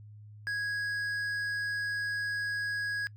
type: tone with hard clipping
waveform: triangle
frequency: 1657 Hz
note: G#6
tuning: 4 cents flat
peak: -32 dBFS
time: 0.47-3.07 s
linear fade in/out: 0 ms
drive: 10 dB
effects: noise-tail reverb RT60 0.1 s tail -23 dB re dry + added 105 Hz sine -47 dBFS peak until 3.16 s